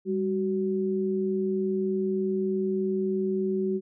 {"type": "tone pair together", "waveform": "sine", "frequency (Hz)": [199, 375.7], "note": ["G3", "F#4"], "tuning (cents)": [26, 26], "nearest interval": "major seventh", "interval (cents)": 1100, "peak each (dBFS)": [-28, -26], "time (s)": [0.05, 3.81], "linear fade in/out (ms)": 50, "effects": []}